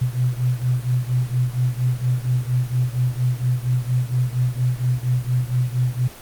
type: beating tone pair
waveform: sine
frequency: 123.47 / 127.77 Hz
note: B2 / C3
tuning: 0 / -41 cents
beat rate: 4.3 Hz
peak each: -20 / -22 dBFS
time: 0.01-6.08 s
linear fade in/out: 10 ms
effects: pink hiss -40 dBFS RMS until 6.21 s + Opus 24 kbps